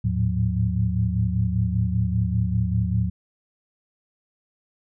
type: tone cluster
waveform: sine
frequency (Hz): 79.1 / 109.3 / 114.4 / 180.9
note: D#2 / A2 / A#2 / F#3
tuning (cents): +29 / -11 / -32 / -39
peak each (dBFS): -26 / -23 / -27 / -26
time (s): 0.04-3.1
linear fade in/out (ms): 10
effects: none